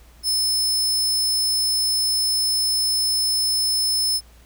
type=tone; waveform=sawtooth; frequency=5240 Hz; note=E8; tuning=11 cents flat; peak=-16 dBFS; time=0.23-4.21 s; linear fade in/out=50 ms; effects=added 58 Hz sine -47 dBFS peak until 4.45 s + pink hiss -54 dBFS RMS until 4.45 s